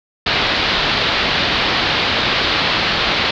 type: low-pass noise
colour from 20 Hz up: white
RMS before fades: -17 dBFS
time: 0.26-3.31 s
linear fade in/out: 5 ms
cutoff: 4400 Hz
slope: 48 dB/octave
effects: none